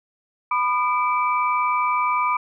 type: tone cluster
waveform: sine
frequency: 995 / 1216 / 2320 Hz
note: B5 / D#6 / D7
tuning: +13 / -40 / -22 cents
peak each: -21 / -22 / -27 dBFS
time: 0.51-2.37 s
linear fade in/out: 5 ms
effects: none